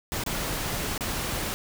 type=noise with dropouts; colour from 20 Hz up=pink; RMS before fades=-30 dBFS; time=0.12-1.54 s; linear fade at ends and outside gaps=0 ms; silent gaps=0.237-0.263 / 0.978-1.008 s; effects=none